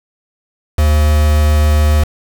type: tone with quantisation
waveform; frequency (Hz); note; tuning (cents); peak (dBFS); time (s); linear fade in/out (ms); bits
triangle; 75.6; D#2; -49; -6; 0.78-2.04; 5; 3
effects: none